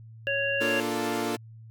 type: harmonic tone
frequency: 555 Hz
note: C#5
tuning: 2 cents sharp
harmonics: 1 / 3 / 5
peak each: -29 / -29 / -29 dBFS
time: 0.27-0.8 s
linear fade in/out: 0 ms
type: chord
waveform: sawtooth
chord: Bb major seventh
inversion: none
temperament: equal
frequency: 233.1 / 293.7 / 349.2 / 440 Hz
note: Bb3 / D4 / F4 / A4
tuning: 0 / 0 / 0 / 0 cents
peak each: -29 dBFS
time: 0.6-1.37 s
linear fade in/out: 20 ms
effects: added 112 Hz sine -44 dBFS peak until 1.7 s